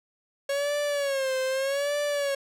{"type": "tone with vibrato", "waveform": "45% pulse", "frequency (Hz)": 552, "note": "C#5", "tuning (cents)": -7, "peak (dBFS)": -25, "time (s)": [0.49, 2.35], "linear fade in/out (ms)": 5, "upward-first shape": "sine", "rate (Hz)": 0.82, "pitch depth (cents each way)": 100, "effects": ["low-pass 12000 Hz 12 dB/octave"]}